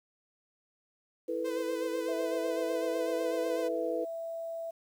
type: chord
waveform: sine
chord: E suspended fourth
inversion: none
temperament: just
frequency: 329.6 / 439.5 / 494.4 Hz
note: E4 / A4 / B4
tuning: 0 / -2 / +2 cents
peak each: -36 / -37 / -33 dBFS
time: 1.28-4.05 s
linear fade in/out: 10 ms
type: tone with vibrato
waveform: sawtooth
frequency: 510 Hz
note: C5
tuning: 44 cents flat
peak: -35 dBFS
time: 1.44-3.69 s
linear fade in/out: 20 ms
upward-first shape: sine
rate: 8 Hz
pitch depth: 48 cents each way
type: tone with pitch glide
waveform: sine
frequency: 655 to 662.2 Hz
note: E5 to E5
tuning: -11 to +8 cents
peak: -35 dBFS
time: 2.08-4.71 s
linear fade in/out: 10 ms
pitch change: +19 cents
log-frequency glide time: 2.21-3.35 s
effects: 10-bit